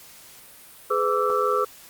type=tone cluster; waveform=sine; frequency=418.4 / 503 / 1158 / 1327 Hz; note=G#4 / B4 / D6 / E6; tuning=+13 / +32 / -25 / +11 cents; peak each=-25 dBFS; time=0.9-1.65 s; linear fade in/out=10 ms; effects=white hiss -47 dBFS RMS until 1.89 s + Opus 48 kbps